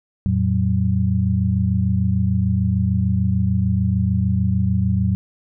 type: tone cluster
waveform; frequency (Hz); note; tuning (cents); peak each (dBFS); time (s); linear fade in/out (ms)
sine; 87.9 / 114.6 / 188.7; F2 / A#2 / F#3; +12 / -29 / +34; -20; 0.26-5.15; 0
effects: none